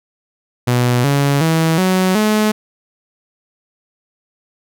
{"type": "tone with pitch steps", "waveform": "sawtooth", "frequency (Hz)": [122.8, 141.06, 162.04, 186.13, 213.8], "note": ["B2", "C#3", "E3", "F#3", "A3"], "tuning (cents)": [-9, 31, -29, 11, -49], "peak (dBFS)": -8, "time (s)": [0.67, 2.52], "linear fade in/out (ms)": 10, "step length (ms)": 370, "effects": []}